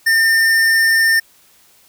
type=tone with hard clipping; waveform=sine; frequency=1806 Hz; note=A6; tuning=45 cents sharp; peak=-12 dBFS; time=0.06-1.2 s; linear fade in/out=10 ms; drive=15 dB; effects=white hiss -51 dBFS RMS until 1.88 s